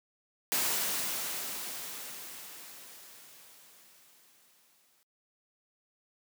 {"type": "noise with exponential decay", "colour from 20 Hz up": "white", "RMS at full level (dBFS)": -29, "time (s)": [0.52, 5.03], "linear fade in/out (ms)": 0, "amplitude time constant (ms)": 980, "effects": ["noise-tail reverb RT60 0.1 s tail -24 dB re dry", "high-pass 150 Hz 12 dB/octave"]}